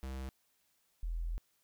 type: tone pair in turn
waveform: square / sine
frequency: 65.9 / 41.79 Hz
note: C2 / E1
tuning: +13 / +24 cents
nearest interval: minor sixth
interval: 789 cents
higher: first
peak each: -40 / -34 dBFS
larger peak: second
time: 0.03-0.29 / 1.03-1.38 s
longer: second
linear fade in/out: 0 ms
effects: white hiss -75 dBFS RMS until 1.63 s